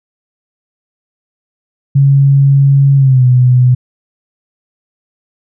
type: tone with pitch glide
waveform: sine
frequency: 138.59 to 125.63 Hz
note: C#3 to B2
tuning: 0 to +30 cents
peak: -4 dBFS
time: 1.95-3.75 s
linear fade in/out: 10 ms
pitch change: -170 cents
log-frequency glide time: 2.96-3.25 s
effects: none